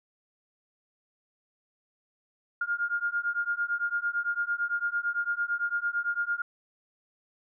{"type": "beating tone pair", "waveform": "sine", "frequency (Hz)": [1409, 1417.9], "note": ["F6", "F6"], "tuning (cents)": [15, 26], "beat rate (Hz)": 8.9, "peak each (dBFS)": -30, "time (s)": [2.61, 6.42], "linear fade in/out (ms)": 5, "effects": []}